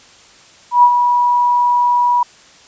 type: tone with ADSR envelope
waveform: sine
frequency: 972 Hz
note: B5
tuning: 28 cents flat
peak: -3 dBFS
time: 0.71-2.23 s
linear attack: 120 ms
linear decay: 67 ms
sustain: -7 dB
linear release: 4 ms
effects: white hiss -44 dBFS RMS until 2.67 s + resampled to 16000 Hz